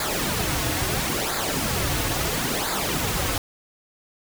pink noise with flanger, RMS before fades -25 dBFS, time 0-3.38 s, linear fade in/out 2 ms, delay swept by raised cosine 0.34 to 5.14 ms, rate 0.74 Hz, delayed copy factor -0.65, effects none

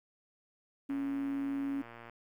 sine tone, 277.2 Hz, C#4, in tune, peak -32 dBFS, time 0.89-1.82 s, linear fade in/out 10 ms
click train, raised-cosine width 0.5 ms, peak -34 dBFS, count 141, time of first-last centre 0.9-2.097 s, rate 117 Hz
effects 11-bit

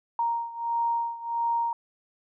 sine beating tone pair, 932.3 / 933.8 Hz, A#5 / A#5, 0 / +3 cents, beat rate 1.5 Hz, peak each -27 / -30 dBFS, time 0.19-1.73 s, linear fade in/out 2 ms, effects none

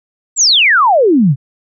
sine exponential sweep, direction down, 7860 to 122 Hz, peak -6 dBFS, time 0.36-1.36 s, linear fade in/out 50 ms, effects none

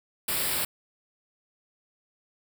white band-stop noise, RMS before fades -28 dBFS, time 0.28-0.65 s, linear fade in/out 5 ms, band 5300 to 7500 Hz, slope 96 dB/octave, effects none

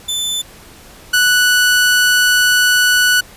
sawtooth tone pair in turn, 3520 / 1480 Hz, A7 / F#6, 0 / 0 cents, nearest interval octave + minor third, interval 1500 cents, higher first, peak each -14 / -6 dBFS, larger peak second, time 0.08-0.42 / 1.13-3.21 s, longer second, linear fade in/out 10 ms, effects pink hiss -40 dBFS RMS until 3.36 s + resampled to 32000 Hz

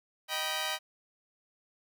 10% pulse chord, Eb augmented, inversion none, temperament just, 622.3 / 777.8 / 972.3 Hz, Eb5 / G5 / B5, 0 / -14 / -27 cents, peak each -28 dBFS, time 0.28-0.79 s, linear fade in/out 50 ms, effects none

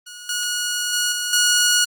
10% pulse tone with level steps, 1451 Hz, F#6, 34 cents flat, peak -27 / -13 / -10 / -14 / -6 dBFS, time 0.06-1.85 s, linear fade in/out 10 ms, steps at 0.29 / 0.93 / 1.12 / 1.33 s, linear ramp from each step 2 ms, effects Opus 24 kbps

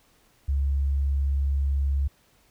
sine tone, 69.3 Hz, C#2, in tune, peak -21 dBFS, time 0.48-2.08 s, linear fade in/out 10 ms, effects pink hiss -62 dBFS RMS until 2.5 s

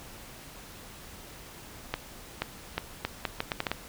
accelerating click train, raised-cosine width 0.3 ms, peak -12 dBFS, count 10, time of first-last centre 1.94-3.716 s, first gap 480 ms, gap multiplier 0.75, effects pink hiss -47 dBFS RMS until 3.88 s

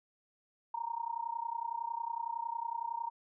sine tone with amplitude modulation, 930 Hz, A#5, 4 cents flat, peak -31 dBFS, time 0.74-3.1 s, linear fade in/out 5 ms, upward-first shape sine, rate 30.9 Hz, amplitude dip 90%, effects none

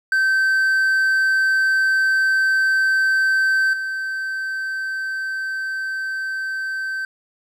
triangle tone with level steps, 1549 Hz, G6, 21 cents flat, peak -13 / -21 dBFS, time 0.12-7.05 s, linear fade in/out 2 ms, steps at 3.73 s, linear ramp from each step 5 ms, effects none

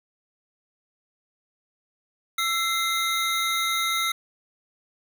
square tone cluster, 1334 / 2085 / 3754 Hz, E6 / C7 / A#7, +20 / -7 / +11 cents, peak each -28 dBFS, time 2.38-4.12 s, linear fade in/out 5 ms, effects none

